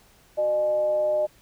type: tone with frequency modulation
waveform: sine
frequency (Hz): 607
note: D#5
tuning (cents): -43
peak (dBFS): -20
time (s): 0.37-1.27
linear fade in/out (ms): 20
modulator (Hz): 237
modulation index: 0.28
effects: pink hiss -57 dBFS RMS until 1.41 s